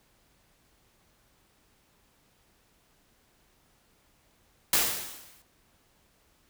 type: noise with exponential decay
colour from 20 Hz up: white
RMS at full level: -21 dBFS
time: 4.73-5.42 s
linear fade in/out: 2 ms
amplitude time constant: 150 ms
effects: pink hiss -66 dBFS RMS until 6.49 s